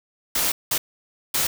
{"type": "noise bursts at uneven times", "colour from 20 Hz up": "white", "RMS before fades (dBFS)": -22, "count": 3, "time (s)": [[0.35, 0.52], [0.71, 0.78], [1.34, 1.47]], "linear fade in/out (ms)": 5, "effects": []}